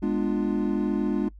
triangle chord, G# diminished seventh, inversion none, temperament equal with one note detuned, 207.7 / 246.9 / 295.9 / 349.2 Hz, G#3 / B3 / D4 / F4, 0 / 0 / +13 / 0 cents, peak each -25 / -28 / -25 / -28 dBFS, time 0.02-1.29 s, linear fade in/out 10 ms, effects noise-tail reverb RT60 0.1 s tail -22 dB re dry + added 50 Hz sine -43 dBFS peak until 1.39 s

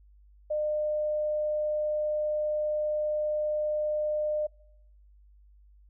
sine tone, 605 Hz, D#5, 49 cents flat, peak -26 dBFS, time 0.5-4.47 s, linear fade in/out 10 ms, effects noise-tail reverb RT60 0.8 s tail -26 dB re dry + added 50 Hz sine -54 dBFS peak until 5.89 s

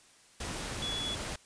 sine tone in noise, 3399 Hz, G#7, 39 cents sharp, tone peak -34 dBFS, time 0.82-1.15 s, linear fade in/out 5 ms, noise pink, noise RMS -38 dBFS, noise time 0.4-1.36 s, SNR +1 dB, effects white hiss -60 dBFS RMS until 1.45 s + resampled to 22050 Hz

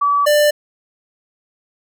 sine / square tone pair in turn, 1147 / 593 Hz, D6 / D5, -41 / +17 cents, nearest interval major seventh, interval 1142 cents, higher first, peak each -12 / -11 dBFS, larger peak second, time 0.01-0.26 / 0.26-0.51 s, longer neither, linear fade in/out 10 ms, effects none

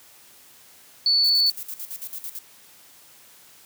sine tone, 4461 Hz, C#8, 10 cents sharp, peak -16 dBFS, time 1.06-1.5 s, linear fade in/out 2 ms
violet noise with tremolo, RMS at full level -33 dBFS, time 1.24-2.39 s, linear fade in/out 5 ms, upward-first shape square, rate 9 Hz, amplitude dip 80%
effects white hiss -51 dBFS RMS until 3.65 s + high-pass 80 Hz 12 dB/octave

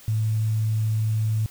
sine tone with quantisation, 109.4 Hz, A2, 9 cents flat, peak -20 dBFS, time 0.08-1.46 s, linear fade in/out 0 ms, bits 8, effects white hiss -48 dBFS RMS until 1.5 s

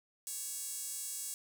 sawtooth tone with high-pass filter, 557 Hz, C#5, 8 cents sharp, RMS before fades -41 dBFS, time 0.27-1.34 s, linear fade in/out 0 ms, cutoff 8000 Hz, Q 1.9, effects 11-bit

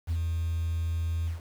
sine tone with ADSR envelope, 83 Hz, E2, 12 cents sharp, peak -22 dBFS, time 0.07-1.41 s, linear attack 41 ms, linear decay 48 ms, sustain -3 dB, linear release 140 ms, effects tanh soft clip ceiling -24 dBFS + 8-bit

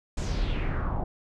brown noise with low-pass filter sweep, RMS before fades -28 dBFS, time 0.17-1.04 s, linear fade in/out 5 ms, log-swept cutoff 7900 to 760 Hz, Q 3.2, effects none

